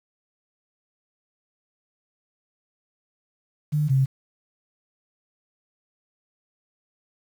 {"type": "tone pair in turn", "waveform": "sine", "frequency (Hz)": [150, 133.63], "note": ["D3", "C3"], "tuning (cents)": [37, 37], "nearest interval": "major second", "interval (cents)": 200, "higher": "first", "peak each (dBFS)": [-19, -16], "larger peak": "second", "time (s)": [[3.72, 3.89], [3.89, 4.06]], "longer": "neither", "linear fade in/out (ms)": 20, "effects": ["8-bit"]}